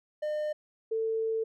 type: tone pair in turn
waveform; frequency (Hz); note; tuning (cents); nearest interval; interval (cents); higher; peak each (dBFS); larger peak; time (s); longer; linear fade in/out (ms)
triangle / sine; 605 / 446.2; D#5 / A4; -49 / +24; perfect fourth; 527; first; -27; neither; 0.22-0.53 / 0.91-1.44; second; 10
effects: none